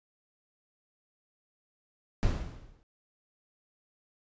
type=noise with exponential decay; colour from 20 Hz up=brown; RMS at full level=-24 dBFS; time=2.23-2.83 s; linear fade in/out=0 ms; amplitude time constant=130 ms; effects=resampled to 16000 Hz